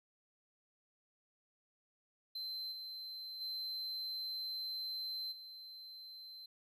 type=tone with level steps; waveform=triangle; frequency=4090 Hz; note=C8; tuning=40 cents flat; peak=-39 / -43 / -38 / -48 dBFS; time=2.35-6.46 s; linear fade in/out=5 ms; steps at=2.71 / 3.4 / 5.31 s; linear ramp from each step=20 ms; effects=none